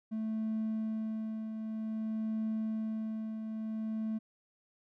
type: tone with tremolo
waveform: triangle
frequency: 219.5 Hz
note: A3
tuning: 4 cents flat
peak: -28 dBFS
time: 0.11-4.19 s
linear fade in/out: 20 ms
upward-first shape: triangle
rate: 0.53 Hz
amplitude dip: 55%
effects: tanh soft clip ceiling -26 dBFS